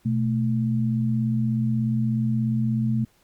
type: tone pair together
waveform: sine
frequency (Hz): 123.7 / 220.4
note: B2 / A3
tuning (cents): +3 / +3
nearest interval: minor seventh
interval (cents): 1000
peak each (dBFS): -23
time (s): 0.05-3.05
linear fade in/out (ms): 10
effects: pink hiss -62 dBFS RMS until 3.23 s + Opus 48 kbps